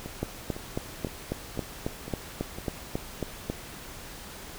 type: two click trains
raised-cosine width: 2 ms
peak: -23 / -15 dBFS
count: 6 / 13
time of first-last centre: 0.06-2.585 / 0.23-3.5 s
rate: 1.98 / 3.67 Hz
effects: pink hiss -43 dBFS RMS until 4.58 s